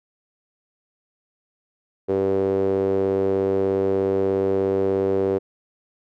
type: tone with band-pass filter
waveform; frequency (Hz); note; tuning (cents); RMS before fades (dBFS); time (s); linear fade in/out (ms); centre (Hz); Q
sawtooth; 96.8; G2; -21; -21; 2.08-5.39; 20; 430; 6.2
effects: none